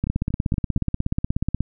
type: two click trains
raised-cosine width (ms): 5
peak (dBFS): -15 / -9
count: 4 / 27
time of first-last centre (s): 0.07-0.776 / 0.04-1.606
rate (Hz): 4.25 / 16.6
effects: none